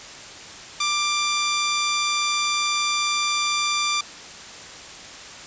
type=tone; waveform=10% pulse; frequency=1183 Hz; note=D6; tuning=12 cents sharp; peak=-12 dBFS; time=0.8-4.01 s; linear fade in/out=5 ms; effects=white hiss -39 dBFS RMS until 5.46 s + resampled to 16000 Hz